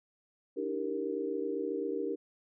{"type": "chord", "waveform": "sine", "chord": "E half-diminished seventh", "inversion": "third", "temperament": "equal with one note detuned", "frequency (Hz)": [293.7, 321.4, 392, 466.2], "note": ["D4", "E4", "G4", "Bb4"], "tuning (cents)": [0, -44, 0, 0], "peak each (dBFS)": [-38, -40, -36, -36], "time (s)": [0.56, 2.16], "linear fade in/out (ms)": 20, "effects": []}